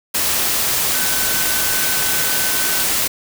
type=tone in noise; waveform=sine; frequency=1516 Hz; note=F#6; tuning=42 cents sharp; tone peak=-27 dBFS; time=0.94-2.84 s; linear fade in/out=10 ms; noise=white; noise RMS=-18 dBFS; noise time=0.14-3.08 s; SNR=-12 dB; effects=none